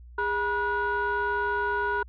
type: tone cluster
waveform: sine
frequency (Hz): 409.8 / 968 / 1457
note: G#4 / B5 / F#6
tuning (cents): -23 / -35 / -27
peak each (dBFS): -29 / -27 / -27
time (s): 0.18-2.03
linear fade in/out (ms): 5
effects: tanh soft clip ceiling -19 dBFS + added 60 Hz sine -44 dBFS peak until 2.08 s